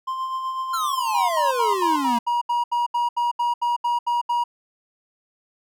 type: tone with tremolo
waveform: triangle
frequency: 1046.5 Hz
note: C6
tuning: in tune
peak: -21 dBFS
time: 0.07-2.05 s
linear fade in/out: 10 ms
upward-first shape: sine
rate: 8 Hz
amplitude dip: 40%
type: exponential sweep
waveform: square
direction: down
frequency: 1400 to 225.3 Hz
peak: -24 dBFS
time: 0.73-2.19 s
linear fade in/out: 10 ms
type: tone bursts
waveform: triangle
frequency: 956 Hz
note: A#5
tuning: 43 cents sharp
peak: -17 dBFS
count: 15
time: 1.14-4.44 s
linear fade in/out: 10 ms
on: 150 ms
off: 75 ms
effects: none